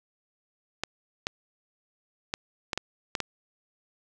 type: clicks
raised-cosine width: 0.2 ms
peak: -11 dBFS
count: 7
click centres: 0.836 / 1.269 / 2.339 / 2.732 / 2.776 / 3.152 / 3.203 s
effects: none